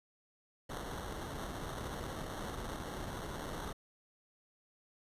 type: noise with sample-and-hold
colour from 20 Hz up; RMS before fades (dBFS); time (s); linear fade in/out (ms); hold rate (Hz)
pink; -42; 0.69-3.73; 10; 2450
effects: resampled to 32000 Hz